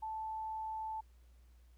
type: tone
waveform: sine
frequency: 877 Hz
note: A5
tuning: 6 cents flat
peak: -38 dBFS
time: 0.02-1.01 s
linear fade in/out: 10 ms
effects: added 60 Hz sine -59 dBFS peak until 1.77 s + pink hiss -75 dBFS RMS until 1.77 s